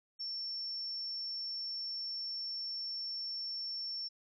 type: tone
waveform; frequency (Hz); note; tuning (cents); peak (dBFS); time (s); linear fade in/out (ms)
sine; 5430; F8; -50; -37; 0.19-4.09; 20
effects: none